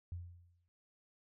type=tone with exponential decay; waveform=sine; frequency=87.31 Hz; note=F2; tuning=in tune; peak=-38 dBFS; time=0.12-0.68 s; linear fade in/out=0 ms; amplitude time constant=120 ms; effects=none